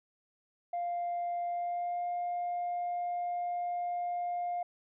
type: tone with pitch glide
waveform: sine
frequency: 698.5 to 705.4 Hz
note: F5 to F5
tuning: 0 to +17 cents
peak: -30 dBFS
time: 0.73-4.63 s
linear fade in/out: 5 ms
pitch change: +17 cents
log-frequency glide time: 1.47-2.06 s
effects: tanh soft clip ceiling -29 dBFS